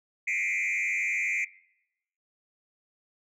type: tone with frequency modulation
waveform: sine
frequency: 2254 Hz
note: C#7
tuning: 28 cents sharp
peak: -23 dBFS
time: 0.27-1.45 s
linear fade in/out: 10 ms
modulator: 91.9 Hz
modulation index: 2.6
effects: noise-tail reverb RT60 0.8 s tail -22 dB re dry + tanh soft clip ceiling -25 dBFS